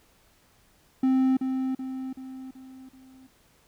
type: tone with echo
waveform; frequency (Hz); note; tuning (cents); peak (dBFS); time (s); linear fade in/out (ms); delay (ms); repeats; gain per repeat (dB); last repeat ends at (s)
triangle; 261.6; C4; 0; -17; 1.03-1.37; 5; 380; 5; -6; 3.27
effects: pink hiss -62 dBFS RMS until 3.67 s